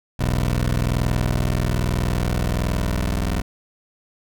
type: tone pair together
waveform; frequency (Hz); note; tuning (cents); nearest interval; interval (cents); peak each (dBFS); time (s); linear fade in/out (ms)
15% pulse; 41.21 / 61.74; E1 / B1; 0 / 0; perfect fifth; 700; -16; 0.19-3.42; 10
effects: none